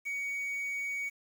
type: tone with quantisation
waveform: triangle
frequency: 2246 Hz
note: C#7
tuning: 22 cents sharp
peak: -31 dBFS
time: 0.05-1.1 s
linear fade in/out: 20 ms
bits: 9
effects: none